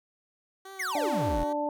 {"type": "tone with vibrato", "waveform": "15% pulse", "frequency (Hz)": 379.7, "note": "F#4", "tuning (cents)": 45, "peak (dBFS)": -36, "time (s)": [0.65, 1.53], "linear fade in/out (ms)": 5, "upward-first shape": "sine", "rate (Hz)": 3.6, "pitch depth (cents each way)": 42}
{"type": "exponential sweep", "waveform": "square", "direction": "down", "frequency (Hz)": [2300, 34.37], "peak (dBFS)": -30, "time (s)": [0.79, 1.44], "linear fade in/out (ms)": 10}
{"type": "harmonic tone", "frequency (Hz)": 294.2, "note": "D4", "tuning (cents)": 3, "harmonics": [1, 2, 3], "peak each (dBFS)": [-33, -30, -31], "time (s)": [0.95, 1.69], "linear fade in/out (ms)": 2}
{"effects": []}